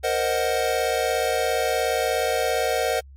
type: chord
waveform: square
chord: C half-diminished seventh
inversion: third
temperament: equal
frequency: 466.2 / 523.3 / 622.3 / 740 Hz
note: Bb4 / C5 / Eb5 / Gb5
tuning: 0 / 0 / 0 / 0 cents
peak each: -27 dBFS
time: 0.03-3.01 s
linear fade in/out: 20 ms
effects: added 68 Hz sine -42 dBFS peak until 3.16 s + MP3 64 kbps